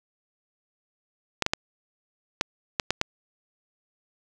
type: clicks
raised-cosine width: 0.2 ms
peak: -5 dBFS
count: 7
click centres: 1.423 / 1.464 / 1.535 / 2.411 / 2.798 / 2.906 / 3.014 s
effects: none